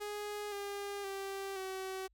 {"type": "tone with pitch steps", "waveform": "sawtooth", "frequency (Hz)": [415.3, 403, 391.1, 379.5], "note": ["G#4", "G4", "G4", "F#4"], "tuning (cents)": [0, 48, -4, 44], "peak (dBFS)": -35, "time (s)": [0, 2.08], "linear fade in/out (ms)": 20, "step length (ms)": 520, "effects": ["added 50 Hz sine -68 dBFS peak until 2.13 s"]}